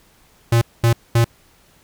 square tone bursts, 116.54 Hz, A#2, in tune, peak -12 dBFS, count 3, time 0.52-1.245 s, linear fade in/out 5 ms, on 95 ms, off 220 ms, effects pink hiss -54 dBFS RMS until 1.83 s

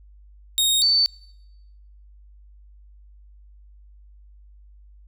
sawtooth / sine tone pair in turn, 3729 / 4532 Hz, A#7 / C#8, 0 / +37 cents, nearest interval minor third, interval 337 cents, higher second, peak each -14 / -15 dBFS, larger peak first, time 0.58-0.82 / 0.82-1.06 s, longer neither, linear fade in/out 0 ms, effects noise-tail reverb RT60 1.0 s tail -25 dB re dry + added 50 Hz sine -46 dBFS peak until 5.07 s

